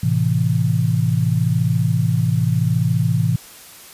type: chord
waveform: sine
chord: A minor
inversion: none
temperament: equal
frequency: 110 / 130.81 / 164.81 Hz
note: A2 / C3 / E3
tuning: 0 / 0 / 0 cents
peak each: -19 dBFS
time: 0.03-3.36 s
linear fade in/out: 5 ms
effects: white hiss -41 dBFS RMS until 3.93 s + resampled to 32000 Hz